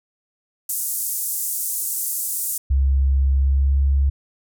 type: band-pass noise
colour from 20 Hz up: white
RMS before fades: -25 dBFS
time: 0.69-2.58 s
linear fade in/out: 5 ms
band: 7500 to 15000 Hz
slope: 24 dB/octave
type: tone with pitch glide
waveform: sine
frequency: 67.7 to 68.88 Hz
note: C#2 to C#2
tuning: -40 to -10 cents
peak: -14 dBFS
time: 2.7-4.1 s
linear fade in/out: 10 ms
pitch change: +30 cents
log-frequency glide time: 3.37-3.77 s
effects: none